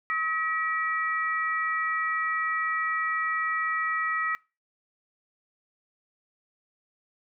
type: tone cluster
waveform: sine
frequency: 1277 / 1926 / 2318 Hz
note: D#6 / B6 / D7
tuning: +45 / -44 / -23 cents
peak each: -28 / -28 / -37 dBFS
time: 0.1-4.35 s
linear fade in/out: 0 ms
effects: noise-tail reverb RT60 0.3 s tail -25 dB re dry